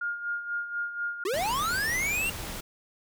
sine tone with tremolo, 1416 Hz, F6, 23 cents sharp, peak -27 dBFS, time 0.01-1.24 s, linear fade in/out 5 ms, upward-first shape sine, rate 4.1 Hz, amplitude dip 65%
square linear sweep, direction up, 342.4 to 2800 Hz, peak -27 dBFS, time 1.25-2.3 s, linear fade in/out 5 ms
pink noise, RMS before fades -37 dBFS, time 1.33-2.61 s, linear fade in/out 10 ms
effects none

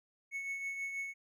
triangle tone with tremolo, 2207 Hz, C#7, 8 cents flat, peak -33 dBFS, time 0.31-1.14 s, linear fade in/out 50 ms, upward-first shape triangle, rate 6.2 Hz, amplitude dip 50%, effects none

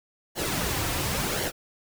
pink noise with flanger, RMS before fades -28 dBFS, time 0.35-1.52 s, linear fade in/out 50 ms, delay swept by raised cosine 0.8 to 4.9 ms, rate 0.93 Hz, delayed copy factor -0.55, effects none

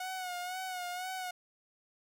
sawtooth tone with vibrato, 731 Hz, F#5, 21 cents flat, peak -33 dBFS, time 0-1.31 s, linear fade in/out 5 ms, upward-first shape sine, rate 2 Hz, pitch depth 51 cents each way, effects none

